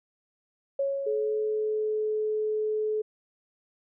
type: tone with exponential decay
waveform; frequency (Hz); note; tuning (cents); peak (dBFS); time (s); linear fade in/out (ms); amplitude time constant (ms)
sine; 552; C#5; -7; -23; 0.79-2.31; 5; 330
type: tone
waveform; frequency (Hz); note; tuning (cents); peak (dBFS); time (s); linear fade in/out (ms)
sine; 429.5; A4; -42; -25; 1.06-3.02; 10
effects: none